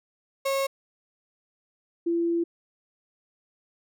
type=tone pair in turn; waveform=35% pulse / sine; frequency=545 / 338.7 Hz; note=C#5 / E4; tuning=-29 / +47 cents; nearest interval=minor sixth; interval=824 cents; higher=first; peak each=-22 dBFS; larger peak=neither; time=0.45-0.67 / 2.06-2.44 s; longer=second; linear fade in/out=10 ms; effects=none